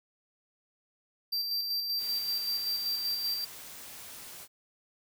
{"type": "tone with tremolo", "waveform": "square", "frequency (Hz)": 4699, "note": "D8", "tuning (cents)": 0, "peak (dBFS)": -29, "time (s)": [1.32, 3.45], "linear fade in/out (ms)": 10, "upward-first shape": "square", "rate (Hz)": 5.2, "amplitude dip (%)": 35}
{"type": "noise", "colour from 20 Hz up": "white", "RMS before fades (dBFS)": -46, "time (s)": [1.97, 4.48], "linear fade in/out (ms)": 50}
{"effects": []}